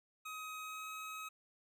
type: tone with pitch glide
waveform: 25% pulse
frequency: 1263 to 1273.3 Hz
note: D#6 to D#6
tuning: +26 to +40 cents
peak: -40 dBFS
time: 0.25-1.29 s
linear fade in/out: 10 ms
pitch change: +14 cents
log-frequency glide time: 0.61-0.88 s
effects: none